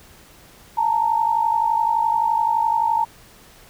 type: tone pair together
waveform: sine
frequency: 869 / 920.7 Hz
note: A5 / A#5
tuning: -22 / -22 cents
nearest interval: minor second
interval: 100 cents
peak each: -21 / -18 dBFS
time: 0.77-3.05 s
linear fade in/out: 10 ms
effects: pink hiss -48 dBFS RMS until 3.69 s